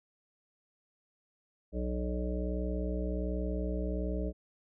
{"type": "harmonic tone", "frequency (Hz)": 61.3, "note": "B1", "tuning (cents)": -12, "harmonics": [1, 3, 5, 7, 9, 10], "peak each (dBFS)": [-33, -38, -40, -41, -43, -43], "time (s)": [1.72, 4.33], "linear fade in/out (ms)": 50, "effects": []}